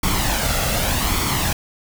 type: noise with flanger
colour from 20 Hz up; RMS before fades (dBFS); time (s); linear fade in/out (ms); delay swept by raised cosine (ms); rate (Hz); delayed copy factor
pink; -20; 0.03-1.53; 5; 0.89 to 1.51; 0.85; +0.55
effects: none